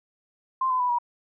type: tone with pitch steps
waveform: sine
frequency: 1046.5 / 1017.3 / 988.9 / 961.3 Hz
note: C6 / C6 / B5 / B5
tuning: 0 / -49 / +2 / -47 cents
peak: -21 dBFS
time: 0.61-0.986 s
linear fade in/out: 5 ms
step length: 94 ms
effects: none